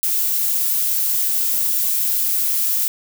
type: noise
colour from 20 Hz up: violet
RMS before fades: -19 dBFS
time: 0.03-2.88 s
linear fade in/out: 0 ms
effects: none

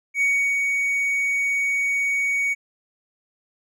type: tone with ADSR envelope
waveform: triangle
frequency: 2241 Hz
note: C#7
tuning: 18 cents sharp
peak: -15 dBFS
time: 0.14-2.55 s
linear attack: 74 ms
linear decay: 350 ms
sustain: -3 dB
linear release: 27 ms
effects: none

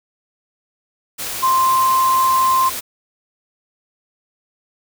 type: tone in noise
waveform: sine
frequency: 1046.5 Hz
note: C6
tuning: in tune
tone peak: -12 dBFS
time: 1.42-2.7 s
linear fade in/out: 20 ms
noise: white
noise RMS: -26 dBFS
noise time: 1.18-2.81 s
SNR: +11 dB
effects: none

